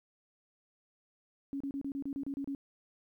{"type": "tone bursts", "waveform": "sine", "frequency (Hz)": 277.2, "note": "C#4", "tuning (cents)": 0, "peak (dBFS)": -34, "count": 10, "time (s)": [1.53, 2.549], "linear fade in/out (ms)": 0, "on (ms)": 74, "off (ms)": 31, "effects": ["12-bit"]}